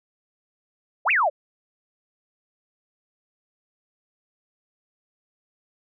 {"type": "exponential two-way sweep", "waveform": "sine", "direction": "up then down", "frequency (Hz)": [529, 2800, 529], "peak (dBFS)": -17, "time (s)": [1.05, 1.3], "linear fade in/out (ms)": 20, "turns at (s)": 1.11, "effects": []}